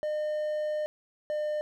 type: tone pair in turn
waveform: triangle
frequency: 607 / 603.2 Hz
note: D#5 / D5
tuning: -43 / +46 cents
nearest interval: unison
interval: 11 cents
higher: first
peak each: -26 dBFS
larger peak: neither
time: 0.03-0.86 / 1.3-1.61 s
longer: first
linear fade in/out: 0 ms
effects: none